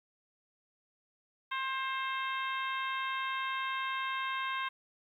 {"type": "harmonic tone", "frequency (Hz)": 530, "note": "C5", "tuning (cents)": 22, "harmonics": [2, 3, 4, 5, 6, 7], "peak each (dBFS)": [-35, -39, -41, -43, -45, -46], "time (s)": [1.51, 4.69], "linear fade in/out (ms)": 10, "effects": ["11-bit"]}